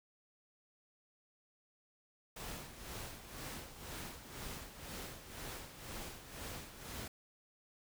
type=noise with tremolo; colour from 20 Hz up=pink; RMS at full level=-45 dBFS; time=2.36-7.08 s; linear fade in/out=5 ms; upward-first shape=sine; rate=2 Hz; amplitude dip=65%; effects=none